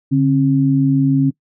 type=tone pair together; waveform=sine; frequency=143.28 / 270 Hz; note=D3 / C#4; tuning=-42 / -45 cents; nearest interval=major seventh; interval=1097 cents; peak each=-14 / -13 dBFS; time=0.11-1.31 s; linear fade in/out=20 ms; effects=noise-tail reverb RT60 0.1 s tail -21 dB re dry